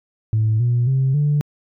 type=tone with pitch steps; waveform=sine; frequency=109.4 / 120.69 / 133.14 / 146.88 Hz; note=A2 / B2 / C3 / D3; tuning=-9 / -39 / +31 / +1 cents; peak=-13 dBFS; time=0.33-1.41 s; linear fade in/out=0 ms; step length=270 ms; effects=tanh soft clip ceiling -11 dBFS